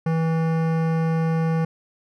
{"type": "tone with hard clipping", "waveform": "sine", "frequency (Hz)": 162.6, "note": "E3", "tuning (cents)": -23, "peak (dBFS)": -21, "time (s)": [0.06, 1.65], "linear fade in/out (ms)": 5, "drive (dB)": 17, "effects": []}